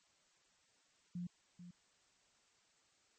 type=tone with echo; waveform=sine; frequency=176.1 Hz; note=F3; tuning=15 cents sharp; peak=-40 dBFS; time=1.15-1.27 s; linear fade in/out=5 ms; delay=440 ms; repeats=1; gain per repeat=-11 dB; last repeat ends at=1.71 s; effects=white hiss -73 dBFS RMS until 3.18 s + MP3 32 kbps